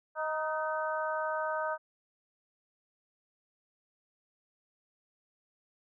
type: harmonic tone with a mistuned harmonic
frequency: 312.6 Hz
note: D#4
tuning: 8 cents sharp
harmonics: 2 / 3 / 4 / 5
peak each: -34 / -36 / -37 / -38 dBFS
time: 0.15-1.78 s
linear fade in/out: 50 ms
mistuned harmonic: 5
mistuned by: -36 cents
effects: none